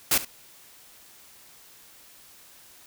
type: noise with echo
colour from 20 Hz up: white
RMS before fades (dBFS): -21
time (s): 0.11-0.18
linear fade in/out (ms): 5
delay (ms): 70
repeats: 1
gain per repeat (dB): -15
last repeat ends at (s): 0.25
effects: white hiss -52 dBFS RMS until 2.86 s